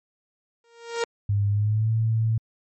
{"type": "tone with exponential growth", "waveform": "sawtooth", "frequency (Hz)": 466.2, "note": "A#4", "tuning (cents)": 0, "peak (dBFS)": -17, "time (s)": [0.64, 1.04], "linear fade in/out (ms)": 2, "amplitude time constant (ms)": 85}
{"type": "tone with pitch glide", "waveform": "sine", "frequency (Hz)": [101.5, 111.97], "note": ["G#2", "A2"], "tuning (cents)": [-39, 31], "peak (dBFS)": -19, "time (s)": [1.29, 2.38], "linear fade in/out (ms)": 5, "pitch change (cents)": 170, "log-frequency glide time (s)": [1.49, 1.92]}
{"effects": ["MP3 32 kbps"]}